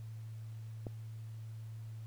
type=click; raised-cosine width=2 ms; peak=-28 dBFS; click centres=0.868 s; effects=added 111 Hz sine -43 dBFS peak until 2.06 s + pink hiss -66 dBFS RMS until 2.06 s